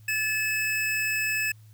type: tone pair together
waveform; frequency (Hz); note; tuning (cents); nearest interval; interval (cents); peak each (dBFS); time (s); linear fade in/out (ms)
square; 1732 / 2595; A6 / E7; -28 / -28; perfect fifth; 700; -30 / -27; 0.08-1.52; 5
effects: added 108 Hz sine -48 dBFS peak until 1.73 s + white hiss -64 dBFS RMS until 1.73 s